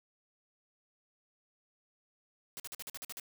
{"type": "noise bursts", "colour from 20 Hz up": "white", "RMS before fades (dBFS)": -43, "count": 9, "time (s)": [2.57, 3.198], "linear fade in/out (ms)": 0, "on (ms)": 28, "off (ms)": 47, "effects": []}